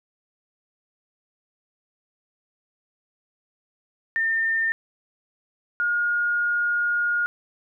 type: tone pair in turn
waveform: sine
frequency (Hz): 1808 / 1428.5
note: A6 / F6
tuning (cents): +47 / +39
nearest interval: major third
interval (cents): 408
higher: first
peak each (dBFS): -20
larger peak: neither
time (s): 4.16-4.72 / 5.8-7.26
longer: second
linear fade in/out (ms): 0
effects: none